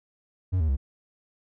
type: tone with pitch steps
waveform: triangle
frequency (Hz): 92.2 / 78.89 / 67.49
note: F#2 / D#2 / C#2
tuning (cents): -6 / +24 / -46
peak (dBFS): -19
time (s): 0.52-0.769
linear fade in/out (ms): 20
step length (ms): 83
effects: none